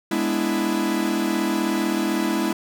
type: chord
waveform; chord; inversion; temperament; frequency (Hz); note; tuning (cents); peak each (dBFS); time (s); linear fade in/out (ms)
45% pulse; E dominant seventh; first; equal; 207.7 / 246.9 / 293.7 / 329.6; G#3 / B3 / D4 / E4; 0 / 0 / 0 / 0; -26 / -28 / -28 / -24; 0.11-2.53; 5
effects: none

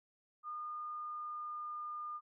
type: tone with pitch glide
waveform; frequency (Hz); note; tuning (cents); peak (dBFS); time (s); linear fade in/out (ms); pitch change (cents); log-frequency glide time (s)
sine; 1218 to 1211; D#6 to D#6; -37 to -47; -40; 0.43-2.21; 50; -10; 0.93-1.81
effects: none

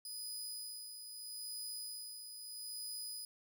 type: tone with tremolo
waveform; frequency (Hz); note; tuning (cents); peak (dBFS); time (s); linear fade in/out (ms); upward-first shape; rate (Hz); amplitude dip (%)
20% pulse; 4978; D#8; 0; -36; 0.05-3.25; 2; sine; 0.78; 50
effects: none

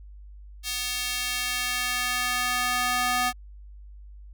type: tone with high-pass filter sweep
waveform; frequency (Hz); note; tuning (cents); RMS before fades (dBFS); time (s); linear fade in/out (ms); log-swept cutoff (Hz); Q
square; 247.6; B3; +5; -27; 0.63-3.33; 50; 3400 to 870; 1
effects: added 50 Hz sine -42 dBFS peak until 4.33 s

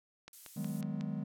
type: click train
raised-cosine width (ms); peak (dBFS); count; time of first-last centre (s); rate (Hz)
0.2; -30; 5; 0.28-1.01; 5.48
type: noise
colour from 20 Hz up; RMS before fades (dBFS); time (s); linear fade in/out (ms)
violet; -48; 0.33-0.81; 2
type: chord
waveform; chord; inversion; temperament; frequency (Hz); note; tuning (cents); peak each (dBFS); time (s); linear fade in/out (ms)
triangle; G# minor seventh; second; just; 155.74 / 186.89 / 207.7 / 249.2; D#3 / F#3 / G#3 / B3; +2 / +18 / 0 / +16; -38 / -39 / -37 / -42; 0.56-1.24; 10
effects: low-pass 12000 Hz 12 dB/octave

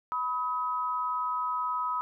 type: tone pair together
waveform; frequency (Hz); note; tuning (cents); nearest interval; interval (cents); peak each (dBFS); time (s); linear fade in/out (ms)
sine; 989 / 1270.4; B5 / D#6; +2 / +36; major third; 434; -31 / -30; 0.12-2.01; 0
effects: none

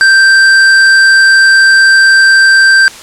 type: tone with hard clipping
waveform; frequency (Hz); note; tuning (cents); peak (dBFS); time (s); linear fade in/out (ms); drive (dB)
sine; 1568; G6; 0; -4; 0.01-2.88; 0; 12
effects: white hiss -29 dBFS RMS until 3.02 s + low-pass 8000 Hz 12 dB/octave

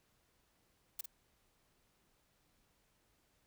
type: noise with echo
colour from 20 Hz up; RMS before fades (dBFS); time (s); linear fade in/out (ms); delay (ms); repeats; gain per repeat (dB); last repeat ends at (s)
blue; -40; 0.99-1.01; 5; 49; 1; -6; 1.059
effects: pink hiss -75 dBFS RMS until 3.46 s

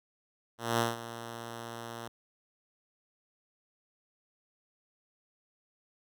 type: tone with ADSR envelope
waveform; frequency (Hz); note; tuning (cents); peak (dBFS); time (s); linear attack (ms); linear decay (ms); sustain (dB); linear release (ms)
5% pulse; 116.54; A#2; 0; -14; 0.58-2.08; 210; 170; -15; 3
effects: none

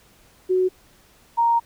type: tone pair in turn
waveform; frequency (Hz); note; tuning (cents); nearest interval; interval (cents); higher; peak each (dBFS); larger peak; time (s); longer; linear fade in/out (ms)
sine; 370 / 932.3; F#4 / A#5; 0 / 0; octave + major third; 1600; second; -16 / -15; second; 0.49-0.69 / 1.37-1.6; second; 20
effects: pink hiss -55 dBFS RMS until 1.65 s

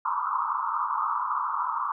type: band-pass noise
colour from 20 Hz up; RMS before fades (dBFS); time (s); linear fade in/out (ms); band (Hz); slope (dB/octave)
pink; -28; 0.05-1.92; 2; 920 to 1300; 96
effects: none

